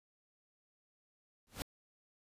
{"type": "noise with exponential growth", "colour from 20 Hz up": "pink", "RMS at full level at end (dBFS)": -36, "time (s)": [1.47, 1.62], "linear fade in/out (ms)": 0, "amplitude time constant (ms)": 31, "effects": ["resampled to 32000 Hz"]}